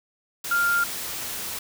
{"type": "tone in noise", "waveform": "sine", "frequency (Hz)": 1396.9, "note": "F6", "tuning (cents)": 0, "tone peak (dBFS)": -19, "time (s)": [0.51, 0.84], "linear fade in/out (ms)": 5, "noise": "white", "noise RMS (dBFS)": -32, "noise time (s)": [0.44, 1.59], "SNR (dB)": 10, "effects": []}